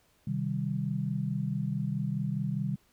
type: chord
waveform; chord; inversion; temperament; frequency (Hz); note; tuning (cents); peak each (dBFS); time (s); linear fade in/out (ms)
sine; C minor; none; equal; 130.81 / 155.56 / 196; C3 / Eb3 / G3; 0 / 0 / 0; -33; 0.27-2.76; 5
effects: pink hiss -67 dBFS RMS until 2.92 s